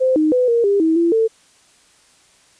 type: tone with pitch steps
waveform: sine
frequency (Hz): 518 / 309.6 / 501 / 467.9 / 401.5 / 322.2 / 338 / 447.6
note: C5 / D#4 / B4 / A#4 / G4 / E4 / E4 / A4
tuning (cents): -17 / -9 / +25 / +6 / +41 / -39 / +43 / +30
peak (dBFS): -12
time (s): 0-1.28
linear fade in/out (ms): 20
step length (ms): 160
effects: white hiss -53 dBFS RMS until 2.59 s + resampled to 22050 Hz